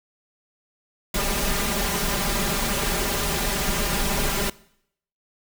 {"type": "noise with comb filter", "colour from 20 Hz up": "pink", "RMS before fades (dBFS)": -24, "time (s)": [1.14, 4.5], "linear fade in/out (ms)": 5, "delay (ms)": 5, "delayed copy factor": 0.9, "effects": ["noise-tail reverb RT60 0.7 s tail -21 dB re dry"]}